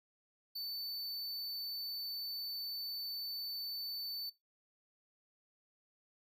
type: tone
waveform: square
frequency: 4518 Hz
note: C#8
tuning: 32 cents sharp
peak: -40 dBFS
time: 0.55-4.3 s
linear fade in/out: 10 ms
effects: noise-tail reverb RT60 0.2 s tail -21 dB re dry

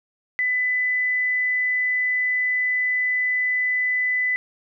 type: tone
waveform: sine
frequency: 2000 Hz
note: B6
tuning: 21 cents sharp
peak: -19 dBFS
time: 0.39-4.36 s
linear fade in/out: 0 ms
effects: none

